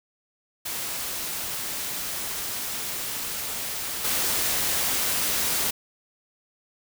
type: noise with level steps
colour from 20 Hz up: white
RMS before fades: -31 / -25 dBFS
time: 0.65-5.71 s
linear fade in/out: 10 ms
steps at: 4.04 s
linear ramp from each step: 10 ms
effects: none